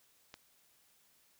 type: click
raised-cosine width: 0.2 ms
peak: -30 dBFS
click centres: 0.341 s
effects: white hiss -69 dBFS RMS until 1.39 s